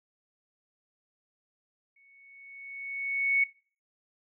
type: tone with exponential growth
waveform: sine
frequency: 2217 Hz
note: C#7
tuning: in tune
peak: -20 dBFS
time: 1.96-3.44 s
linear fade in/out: 5 ms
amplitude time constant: 320 ms
effects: noise-tail reverb RT60 0.4 s tail -21 dB re dry